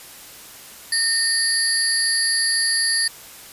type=tone cluster; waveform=sine; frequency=1826 / 4468 / 4824 / 10900 Hz; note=A#6 / C#8 / D8 / F9; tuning=-36 / +13 / +46 / -43 cents; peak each=-23 dBFS; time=0.92-3.08 s; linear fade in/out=5 ms; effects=white hiss -41 dBFS RMS until 3.52 s + resampled to 32000 Hz